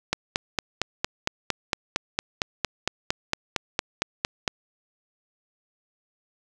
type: click train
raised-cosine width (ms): 0.2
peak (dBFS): -5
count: 20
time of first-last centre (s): 0.13-4.478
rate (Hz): 4.37
effects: none